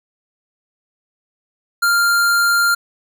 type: tone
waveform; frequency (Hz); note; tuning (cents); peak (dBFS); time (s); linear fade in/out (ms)
square; 1395; F6; -2; -13; 1.82-2.75; 10
effects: none